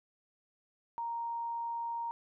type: tone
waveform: sine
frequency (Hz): 932.3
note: A#5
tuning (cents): 0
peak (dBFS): -34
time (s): 0.98-2.11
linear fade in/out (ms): 0
effects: none